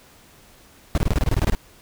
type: noise bursts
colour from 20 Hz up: brown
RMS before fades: -18 dBFS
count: 12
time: 0.95-1.55 s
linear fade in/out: 0 ms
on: 28 ms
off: 24 ms
effects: pink hiss -51 dBFS RMS until 1.81 s